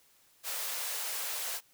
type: high-pass noise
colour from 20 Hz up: white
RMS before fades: -36 dBFS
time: 0.43-1.61 s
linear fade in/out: 50 ms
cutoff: 450 Hz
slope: 48 dB/octave
effects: white hiss -65 dBFS RMS until 1.73 s